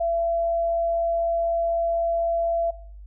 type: tone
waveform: sine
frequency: 674 Hz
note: E5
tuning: 38 cents sharp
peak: -21 dBFS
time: 0-2.71 s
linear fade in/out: 10 ms
effects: noise-tail reverb RT60 0.5 s tail -18 dB re dry + added 50 Hz sine -39 dBFS peak until 3.06 s